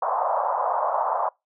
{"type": "band-pass noise", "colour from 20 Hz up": "white", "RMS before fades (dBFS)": -24, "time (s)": [0.02, 1.29], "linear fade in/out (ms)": 5, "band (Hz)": [580, 1100], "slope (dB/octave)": 48, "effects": ["noise-tail reverb RT60 0.2 s tail -25 dB re dry"]}